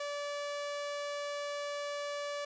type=tone; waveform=sawtooth; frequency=578 Hz; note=D5; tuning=28 cents flat; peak=-32 dBFS; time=0-2.45 s; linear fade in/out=5 ms; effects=resampled to 16000 Hz + 11-bit